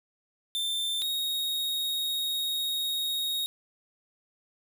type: tone pair in turn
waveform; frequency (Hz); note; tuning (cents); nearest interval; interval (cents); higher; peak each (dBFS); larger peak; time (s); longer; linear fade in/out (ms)
45% pulse; 3563 / 3754; A7 / A#7; +21 / +11; minor second; 90; second; -28; neither; 0.55-1.02 / 1.02-3.46; second; 0
effects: 11-bit